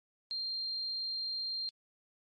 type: tone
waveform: sine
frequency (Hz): 4186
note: C8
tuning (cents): 0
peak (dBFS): -34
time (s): 0.31-1.69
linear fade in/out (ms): 0
effects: MP3 48 kbps